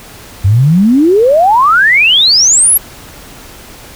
sine exponential sweep, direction up, 91.2 to 11840 Hz, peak -4 dBFS, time 0.44-2.78 s, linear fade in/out 10 ms, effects pink hiss -33 dBFS RMS until 3.95 s

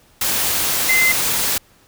sine tone in noise, 2067 Hz, C7, 22 cents flat, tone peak -13 dBFS, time 0.89-1.12 s, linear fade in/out 5 ms, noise white, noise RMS -19 dBFS, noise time 0.21-1.58 s, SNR +3 dB, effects pink hiss -53 dBFS RMS until 1.87 s

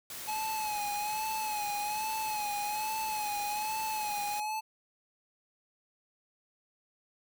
white noise, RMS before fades -42 dBFS, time 0.1-4.4 s, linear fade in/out 2 ms
square tone with vibrato, 849 Hz, G#5, 38 cents sharp, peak -33 dBFS, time 0.27-4.61 s, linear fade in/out 20 ms, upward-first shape sine, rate 1.2 Hz, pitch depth 56 cents each way
effects none

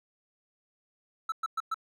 triangle tone bursts, 1318 Hz, E6, 1 cent flat, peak -26 dBFS, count 4, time 1.29-1.744 s, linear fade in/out 5 ms, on 31 ms, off 110 ms, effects none

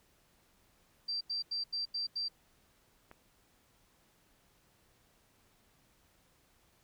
sine tone bursts, 4699 Hz, D8, in tune, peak -33 dBFS, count 6, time 1.08-2.285 s, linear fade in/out 10 ms, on 130 ms, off 85 ms
click, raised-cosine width 0.5 ms, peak -36 dBFS, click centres 3.114 s
effects pink hiss -69 dBFS RMS until 6.83 s

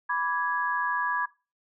sine chord, G# diminished, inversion first, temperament equal with one note detuned, 987.8 / 1161.8 / 1661.2 Hz, B5 / D6 / G#6, 0 / -19 / 0 cents, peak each -29 / -32 / -28 dBFS, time 0.09-1.26 s, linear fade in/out 10 ms, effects noise-tail reverb RT60 0.3 s tail -20 dB re dry

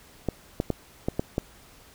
clicks, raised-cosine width 2 ms, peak -11 dBFS, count 6, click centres 0.287 / 0.601 / 0.703 / 1.085 / 1.195 / 1.381 s, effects pink hiss -53 dBFS RMS until 1.94 s

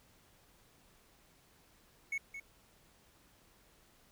triangle tone with echo, 2206 Hz, C#7, 9 cents flat, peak -32 dBFS, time 2.12-2.18 s, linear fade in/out 5 ms, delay 220 ms, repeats 1, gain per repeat -9 dB, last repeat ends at 2.4 s, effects pink hiss -66 dBFS RMS until 4.11 s

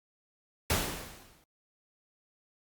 pink noise with exponential decay, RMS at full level -26 dBFS, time 0.7-1.44 s, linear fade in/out 1 ms, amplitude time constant 160 ms, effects Opus 48 kbps

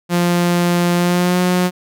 sawtooth tone with pitch glide, 174.61 to 180.35 Hz, F3 to F#3, 0 to -44 cents, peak -9 dBFS, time 0.09-1.71 s, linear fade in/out 50 ms, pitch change +56 cents, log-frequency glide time 0.95-1.41 s, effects none

